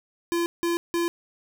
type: tone bursts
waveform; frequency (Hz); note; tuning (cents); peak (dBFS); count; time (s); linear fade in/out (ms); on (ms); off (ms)
square; 341.5; F4; -39; -23; 3; 0.32-1.08; 0; 140; 170
effects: none